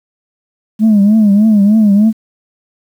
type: tone with vibrato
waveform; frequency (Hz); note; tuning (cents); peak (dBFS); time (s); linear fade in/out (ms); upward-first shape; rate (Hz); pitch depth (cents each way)
sine; 209.7; G#3; +17; -3; 0.79-2.13; 50; triangle; 3.3; 120
effects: tanh soft clip ceiling -3 dBFS + 7-bit